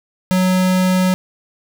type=tone; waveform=square; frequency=184.8 Hz; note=F#3; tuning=2 cents flat; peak=-13 dBFS; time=0.31-1.14 s; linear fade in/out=0 ms; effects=none